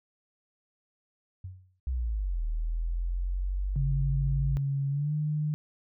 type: tone with exponential decay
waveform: sine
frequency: 92.5 Hz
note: F#2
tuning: in tune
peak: -34 dBFS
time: 1.44-1.8 s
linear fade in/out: 5 ms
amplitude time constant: 78 ms
type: linear two-way sweep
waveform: sine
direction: down then up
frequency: 66.3 to 38.94 to 54.3 Hz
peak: -27 dBFS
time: 1.87-4.57 s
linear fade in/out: 0 ms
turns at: 2.44 s
type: tone with pitch glide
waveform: sine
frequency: 138.59 to 151.13 Hz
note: C#3 to D3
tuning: 0 to +50 cents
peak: -26 dBFS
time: 3.76-5.54 s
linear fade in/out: 0 ms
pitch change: +150 cents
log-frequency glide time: 4.89-5.13 s
effects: none